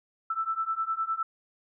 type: beating tone pair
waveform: sine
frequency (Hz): 1318.5 / 1328.3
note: E6 / E6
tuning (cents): 0 / +13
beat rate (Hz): 9.8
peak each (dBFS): -31 / -30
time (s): 0.3-1.23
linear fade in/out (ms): 5
effects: none